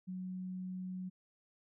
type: tone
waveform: sine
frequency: 184.6 Hz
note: F#3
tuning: 4 cents flat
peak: -39 dBFS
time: 0.07-1.1 s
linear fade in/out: 20 ms
effects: none